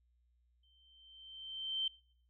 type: tone with exponential growth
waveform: sine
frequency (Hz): 3113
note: G7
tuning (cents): -13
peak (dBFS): -31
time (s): 0.63-1.88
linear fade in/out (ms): 5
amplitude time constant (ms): 270
effects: noise-tail reverb RT60 0.6 s tail -25 dB re dry + added 60 Hz sine -70 dBFS peak until 2.29 s